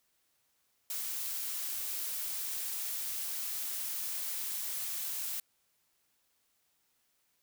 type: noise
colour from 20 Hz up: blue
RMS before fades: -37 dBFS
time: 0.9-5.4 s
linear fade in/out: 2 ms
effects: white hiss -75 dBFS RMS until 7.42 s